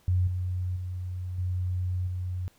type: tone with level steps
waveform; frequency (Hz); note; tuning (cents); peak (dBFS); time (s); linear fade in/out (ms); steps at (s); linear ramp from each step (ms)
sine; 90.9; F#2; -30; -21 / -27 / -31 / -26 / -29; 0.08-2.48; 0; 0.27 / 0.76 / 1.38 / 2.07; 5
effects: pink hiss -63 dBFS RMS until 2.58 s